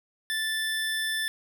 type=tone; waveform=25% pulse; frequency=1760 Hz; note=A6; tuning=in tune; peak=-23 dBFS; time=0.3-1.28 s; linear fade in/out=0 ms; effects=none